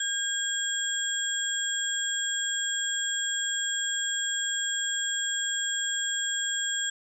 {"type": "tone cluster", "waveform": "sine", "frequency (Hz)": [1614, 3313, 7590], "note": ["G#6", "G#7", "A#8"], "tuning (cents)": [-50, -5, 30], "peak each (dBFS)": -31, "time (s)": [0, 6.9], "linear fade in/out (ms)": 5, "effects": []}